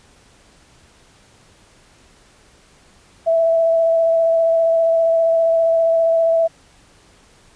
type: tone with vibrato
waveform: sine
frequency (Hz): 659.3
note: E5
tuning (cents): 0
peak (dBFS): -12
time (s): 3.26-6.48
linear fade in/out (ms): 20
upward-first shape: square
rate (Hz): 15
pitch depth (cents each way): 10
effects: pink hiss -51 dBFS RMS until 7.55 s + resampled to 22050 Hz